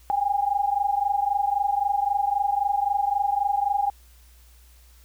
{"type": "tone pair together", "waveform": "sine", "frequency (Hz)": [795.2, 819], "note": ["G5", "G#5"], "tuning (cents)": [25, -24], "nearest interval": "minor second", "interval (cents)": 51, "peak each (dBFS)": [-24, -23], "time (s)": [0.1, 3.9], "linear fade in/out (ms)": 0, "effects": ["added 60 Hz sine -50 dBFS peak until 5.04 s", "white hiss -58 dBFS RMS until 5.04 s"]}